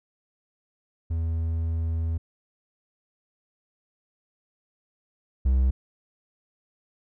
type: tone pair in turn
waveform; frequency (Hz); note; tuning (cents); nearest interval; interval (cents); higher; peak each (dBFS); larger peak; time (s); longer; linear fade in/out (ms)
triangle; 81.9 / 64.69; E2 / C2; -11 / -19; major third; 408; first; -22 / -16; second; 1.1-2.18 / 5.45-5.71; first; 10
effects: none